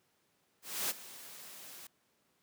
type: noise with ADSR envelope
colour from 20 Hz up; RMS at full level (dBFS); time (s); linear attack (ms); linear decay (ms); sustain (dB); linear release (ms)
white; -33; 0.62-1.87; 280; 25; -17; 4
effects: pink hiss -74 dBFS RMS until 2.42 s + high-pass 150 Hz 12 dB/octave